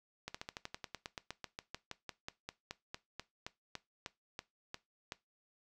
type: slowing click train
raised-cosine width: 0.2 ms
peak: -24 dBFS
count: 28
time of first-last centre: 0.28-5.121 s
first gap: 65 ms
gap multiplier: 1.07
effects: noise-tail reverb RT60 0.2 s tail -18 dB re dry